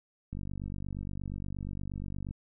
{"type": "click train", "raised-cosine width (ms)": 5, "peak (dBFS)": -26, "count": 97, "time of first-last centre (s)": [0.33, 2.309], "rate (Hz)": 48.5, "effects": []}